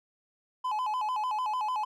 triangle tone with vibrato, 929 Hz, A#5, 6 cents flat, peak -26 dBFS, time 0.64-1.85 s, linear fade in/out 10 ms, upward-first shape square, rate 6.7 Hz, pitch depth 150 cents each way, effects none

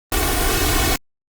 pink noise with comb filter, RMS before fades -18 dBFS, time 0.12-0.96 s, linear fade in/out 2 ms, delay 2.7 ms, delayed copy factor +0.9, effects Opus 24 kbps

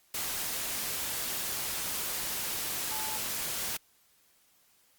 sine tone in noise, 868 Hz, A5, 24 cents flat, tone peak -40 dBFS, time 2.91-3.18 s, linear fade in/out 5 ms, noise white, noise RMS -34 dBFS, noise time 0.14-3.77 s, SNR -9 dB, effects white hiss -66 dBFS RMS until 4.98 s + Opus 48 kbps

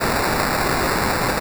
violet noise with sample-and-hold, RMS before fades -20 dBFS, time 0-1.4 s, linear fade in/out 20 ms, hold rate 3150 Hz, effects none

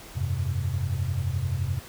sine chord, F suspended second, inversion none, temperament equal with one note detuned, 87.31 / 98.85 / 130.81 Hz, F2 / G2 / C3, 0 / +15 / 0 cents, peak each -29 dBFS, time 0.15-1.8 s, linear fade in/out 20 ms, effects pink hiss -45 dBFS RMS until 1.88 s

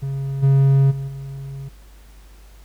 triangle tone with level steps, 136.8 Hz, C#3, 23 cents flat, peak -20 / -9 / -22 / -27 dBFS, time 0.02-1.69 s, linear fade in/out 10 ms, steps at 0.42 / 0.9 / 1.07 s, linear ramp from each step 20 ms, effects added 50 Hz sine -42 dBFS peak until 2.64 s + pink hiss -53 dBFS RMS until 2.64 s

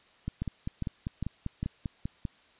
two click trains, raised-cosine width 5 ms, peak -20 / -19 dBFS, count 11 / 4, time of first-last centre 0.28-2.252 / 0.42-1.63 s, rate 5.07 / 2.48 Hz, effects white hiss -61 dBFS RMS until 2.59 s + resampled to 8000 Hz

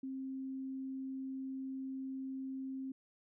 sine tone, 265.4 Hz, C4, 25 cents sharp, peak -39 dBFS, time 0.03-2.92 s, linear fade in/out 5 ms, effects none

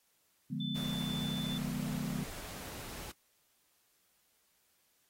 sine chord, D diminished seventh, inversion none, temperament equal, 146.83 / 174.61 / 207.7 / 246.9 Hz, D3 / F3 / Ab3 / Cb4, 0 / 0 / 0 / 0 cents, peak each -40 dBFS, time 0.5-2.24 s, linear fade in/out 10 ms
sine tone, 3520 Hz, A7, in tune, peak -40 dBFS, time 0.6-1.58 s, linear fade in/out 5 ms
pink noise, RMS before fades -46 dBFS, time 0.75-3.12 s, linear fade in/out 10 ms
effects white hiss -73 dBFS RMS until 5.09 s + AAC 48 kbps

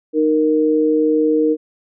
sine tone pair together, 308.2 / 466.2 Hz, D#4 / A#4, -16 / 0 cents, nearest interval perfect fifth, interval 716 cents, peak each -15 dBFS, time 0.13-1.57 s, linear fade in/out 50 ms, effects none

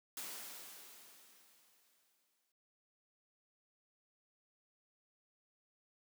white noise with exponential decay, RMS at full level -44 dBFS, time 0.17-2.52 s, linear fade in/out 2 ms, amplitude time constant 510 ms, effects high-pass 200 Hz 12 dB/octave

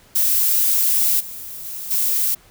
violet noise with level steps, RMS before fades -17 / -33 / -30 / -19 dBFS, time 0.15-2.35 s, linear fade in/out 10 ms, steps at 1.19 / 1.64 / 1.9 s, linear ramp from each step 20 ms, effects pink hiss -51 dBFS RMS until 2.5 s

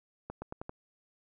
accelerating click train, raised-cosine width 1 ms, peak -25 dBFS, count 5, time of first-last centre 0.3-0.694 s, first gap 120 ms, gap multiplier 0.87, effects none

